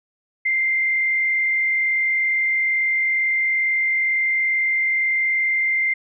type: tone with frequency modulation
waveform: sine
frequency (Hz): 2093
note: C7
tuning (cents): 0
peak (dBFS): -17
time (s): 0.45-5.94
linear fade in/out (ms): 10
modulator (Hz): 42.2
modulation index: 0.58
effects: none

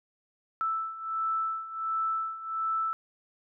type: beating tone pair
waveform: sine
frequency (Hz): 1318.5 / 1319.9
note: E6 / E6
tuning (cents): 0 / +2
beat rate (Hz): 1.4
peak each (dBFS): -34 / -30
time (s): 0.61-2.93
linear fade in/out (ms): 0
effects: none

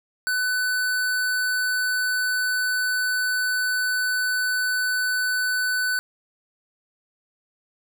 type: tone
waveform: square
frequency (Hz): 1500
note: F#6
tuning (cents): +23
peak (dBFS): -22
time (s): 0.27-5.99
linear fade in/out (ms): 0
effects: none

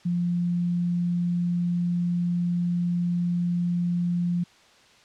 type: tone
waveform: sine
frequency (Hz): 174.61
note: F3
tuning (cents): 0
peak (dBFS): -22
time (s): 0.05-4.44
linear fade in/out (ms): 10
effects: white hiss -55 dBFS RMS until 5.04 s + low-pass 5000 Hz 12 dB/octave

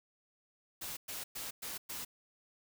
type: noise bursts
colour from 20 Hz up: white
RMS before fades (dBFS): -42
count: 5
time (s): 0.81-2.05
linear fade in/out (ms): 10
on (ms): 160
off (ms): 110
effects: none

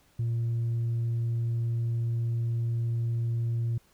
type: tone with tanh clipping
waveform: triangle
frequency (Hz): 116.54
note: A#2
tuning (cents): 0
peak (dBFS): -26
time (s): 0.19-3.78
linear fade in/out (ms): 5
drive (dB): 6
effects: pink hiss -64 dBFS RMS until 3.93 s

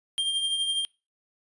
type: tone with tremolo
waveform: square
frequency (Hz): 3191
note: G7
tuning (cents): +30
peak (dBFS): -23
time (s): 0.18-0.85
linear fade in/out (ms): 0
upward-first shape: triangle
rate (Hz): 12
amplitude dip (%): 50
effects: noise-tail reverb RT60 0.3 s tail -25 dB re dry + resampled to 24000 Hz

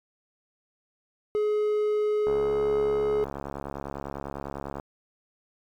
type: tone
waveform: triangle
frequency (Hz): 422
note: G#4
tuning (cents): +28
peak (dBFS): -20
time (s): 1.35-3.24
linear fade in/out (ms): 0
type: click train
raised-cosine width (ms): 1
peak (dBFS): -20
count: 178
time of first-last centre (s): 2.27-4.799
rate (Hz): 70
effects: MP3 96 kbps

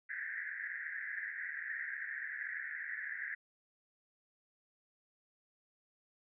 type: band-pass noise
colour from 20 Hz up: pink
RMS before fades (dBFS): -42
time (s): 0.09-3.35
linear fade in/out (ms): 10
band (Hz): 1600 to 2000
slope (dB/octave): 96
effects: none

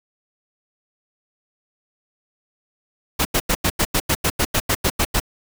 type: noise bursts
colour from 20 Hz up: pink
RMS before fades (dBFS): -18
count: 14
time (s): 3.19-5.201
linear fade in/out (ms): 10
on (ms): 61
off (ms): 89
effects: none

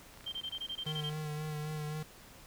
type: click train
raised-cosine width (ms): 0.3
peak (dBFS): -37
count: 30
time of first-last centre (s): 0.14-1.13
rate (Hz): 29.3
type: tone bursts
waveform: sine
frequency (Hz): 3149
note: G7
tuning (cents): +7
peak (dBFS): -36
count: 10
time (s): 0.26-1.098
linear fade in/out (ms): 10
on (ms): 64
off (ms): 22
type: tone with vibrato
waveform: square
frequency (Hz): 152.3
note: D#3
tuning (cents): -37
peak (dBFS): -37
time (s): 0.86-2.03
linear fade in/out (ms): 5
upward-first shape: sine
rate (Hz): 3.8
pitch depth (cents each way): 27
effects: pink hiss -55 dBFS RMS until 2.46 s

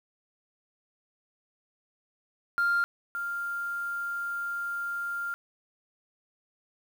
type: tone pair in turn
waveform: sine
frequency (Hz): 1396.9 / 1396.9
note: F6 / F6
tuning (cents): 0 / 0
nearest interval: unison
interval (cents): 0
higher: neither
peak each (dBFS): -21 / -30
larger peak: first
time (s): 2.58-2.84 / 3.15-5.34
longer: second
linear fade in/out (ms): 0
effects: tanh soft clip ceiling -20 dBFS + 8-bit

